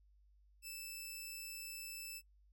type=tone; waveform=10% pulse; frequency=2637 Hz; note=E7; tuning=in tune; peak=-37 dBFS; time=0.62-2.22 s; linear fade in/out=50 ms; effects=noise-tail reverb RT60 0.1 s tail -22 dB re dry + added 50 Hz sine -65 dBFS peak until 2.52 s